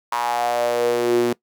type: tone with high-pass filter sweep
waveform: sawtooth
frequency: 120 Hz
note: B2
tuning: 49 cents flat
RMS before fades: -20 dBFS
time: 0.12-1.33 s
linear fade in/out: 5 ms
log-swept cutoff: 990 to 300 Hz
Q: 6.6
effects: noise-tail reverb RT60 0.1 s tail -21 dB re dry

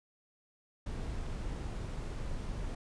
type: noise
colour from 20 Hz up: brown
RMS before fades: -38 dBFS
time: 0.86-2.75 s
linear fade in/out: 5 ms
effects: resampled to 22050 Hz

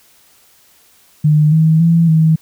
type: tone with pitch steps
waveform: sine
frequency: 151.6 / 159.1 / 166.8 / 159.3 Hz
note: D#3 / D#3 / E3 / D#3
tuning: -45 / +39 / +21 / +41 cents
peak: -7 dBFS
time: 1.24-2.36 s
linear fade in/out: 10 ms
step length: 280 ms
effects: white hiss -50 dBFS RMS until 2.41 s

